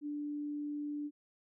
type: tone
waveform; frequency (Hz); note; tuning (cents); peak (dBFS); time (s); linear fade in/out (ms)
sine; 293.7; D4; 0; -36; 0.01-1.11; 50
effects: none